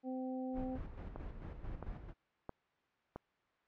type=harmonic tone; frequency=257.9 Hz; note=C4; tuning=25 cents flat; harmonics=1 / 2 / 3; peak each=-39 / -45 / -49 dBFS; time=0.03-0.79 s; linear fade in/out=50 ms
type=noise with tremolo; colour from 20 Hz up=brown; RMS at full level=-44 dBFS; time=0.53-2.14 s; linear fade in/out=50 ms; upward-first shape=square; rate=4.5 Hz; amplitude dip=50%
type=click train; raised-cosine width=1 ms; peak=-29 dBFS; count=4; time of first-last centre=1.16-3.16 s; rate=1.5 Hz
effects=white hiss -75 dBFS RMS until 3.67 s + low-pass 2000 Hz 12 dB/octave